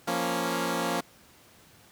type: chord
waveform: 10% pulse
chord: Bb minor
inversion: second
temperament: equal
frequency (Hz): 174.61 / 233.1 / 277.2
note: F3 / Bb3 / Db4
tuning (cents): 0 / 0 / 0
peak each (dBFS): -23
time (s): 0.07-1.01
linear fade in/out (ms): 10
effects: pink hiss -56 dBFS RMS until 1.91 s + high-pass 80 Hz 12 dB/octave